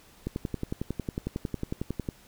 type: click train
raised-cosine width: 3 ms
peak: -17 dBFS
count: 21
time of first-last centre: 0.27-2.088 s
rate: 11 Hz
effects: pink hiss -56 dBFS RMS until 2.27 s